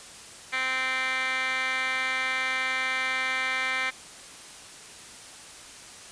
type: tone with band-pass filter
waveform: 10% pulse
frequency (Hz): 260.1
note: C4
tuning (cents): -10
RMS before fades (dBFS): -28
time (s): 0.52-3.91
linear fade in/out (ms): 20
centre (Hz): 2300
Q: 8.8
effects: white hiss -45 dBFS RMS until 6.11 s + resampled to 22050 Hz